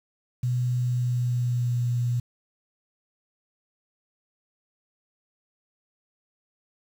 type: tone with pitch glide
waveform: sine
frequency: 123.8 to 121.18 Hz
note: B2 to B2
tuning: +5 to -32 cents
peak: -22 dBFS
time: 0.43-2.2 s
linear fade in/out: 5 ms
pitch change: -37 cents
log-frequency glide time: 0.76-1.81 s
effects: 8-bit